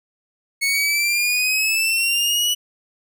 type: exponential sweep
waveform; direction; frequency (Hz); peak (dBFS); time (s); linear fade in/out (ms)
sawtooth; up; 2200 to 2960; -14; 0.61-2.55; 20
effects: none